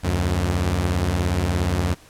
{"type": "beating tone pair", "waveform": "sawtooth", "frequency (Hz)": [73.42, 90.42], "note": ["D2", "F#2"], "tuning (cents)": [0, -39], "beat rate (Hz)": 17, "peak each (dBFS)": [-20, -17], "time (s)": [0.03, 1.95], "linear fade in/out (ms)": 20, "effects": ["pink hiss -49 dBFS RMS until 2.09 s", "low-pass 12000 Hz 12 dB/octave"]}